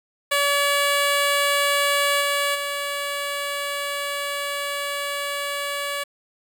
10% pulse tone with level steps, 570 Hz, C#5, 48 cents sharp, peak -10 / -12 / -17 dBFS, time 0.31-6.04 s, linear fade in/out 10 ms, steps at 2.2 / 2.54 s, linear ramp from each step 20 ms, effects 8-bit

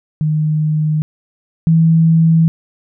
sine tone pair in turn, 153.9 / 163.05 Hz, D#3 / E3, -19 / -19 cents, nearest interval minor second, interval 100 cents, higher second, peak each -12 / -7 dBFS, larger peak second, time 0.21-1.02 / 1.67-2.48 s, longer neither, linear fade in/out 0 ms, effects none

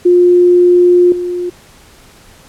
sine tone with level steps, 354.9 Hz, F4, 28 cents sharp, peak -4 / -15 dBFS, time 0.05-1.5 s, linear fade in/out 10 ms, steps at 1.12 s, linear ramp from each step 2 ms, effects pink hiss -42 dBFS RMS until 2.48 s + low-pass 12000 Hz 12 dB/octave

